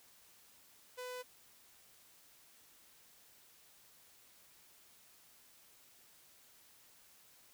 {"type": "tone", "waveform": "sawtooth", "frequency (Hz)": 500, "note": "B4", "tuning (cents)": 21, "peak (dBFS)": -39, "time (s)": [0.97, 1.23], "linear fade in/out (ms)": 20, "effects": ["white hiss -64 dBFS RMS until 7.53 s"]}